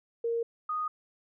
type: tone pair in turn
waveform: sine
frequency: 464.4 / 1239.8 Hz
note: A#4 / D#6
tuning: -7 / -7 cents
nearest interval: octave + perfect fourth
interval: 1700 cents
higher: second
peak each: -27 / -29 dBFS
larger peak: first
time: 0.24-0.43 / 0.69-0.88 s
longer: neither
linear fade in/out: 5 ms
effects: none